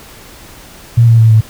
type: tone with pitch steps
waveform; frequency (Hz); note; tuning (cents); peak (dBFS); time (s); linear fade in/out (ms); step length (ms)
sine; 117.2 / 114.79 / 112.43 / 110.11; A#2 / A#2 / A2 / A2; +10 / -26 / +38 / +2; -3; 0.97-1.41; 10; 110
effects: pink hiss -36 dBFS RMS until 1.49 s